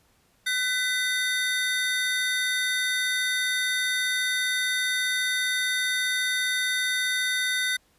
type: tone cluster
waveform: square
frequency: 1512 / 1998 / 3655 Hz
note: F#6 / B6 / A#7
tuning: +37 / +20 / -35 cents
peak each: -29 dBFS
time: 0.46-7.77 s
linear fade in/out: 10 ms
effects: pink hiss -64 dBFS RMS until 7.98 s + resampled to 32000 Hz